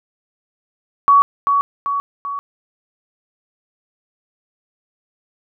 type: tone with echo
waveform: sine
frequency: 1126 Hz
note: C#6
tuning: 27 cents sharp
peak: -7 dBFS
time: 1.08-1.22 s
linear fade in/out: 0 ms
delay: 390 ms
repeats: 3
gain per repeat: -5 dB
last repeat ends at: 2.39 s
effects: none